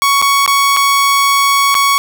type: tone with dropouts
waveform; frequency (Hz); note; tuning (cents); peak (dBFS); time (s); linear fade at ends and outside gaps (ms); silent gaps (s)
sawtooth; 1115; C#6; +10; -5; 0.02-1.98; 0; 0.216-0.224 / 0.462-0.477 / 0.765-0.77 / 1.744-1.751
effects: none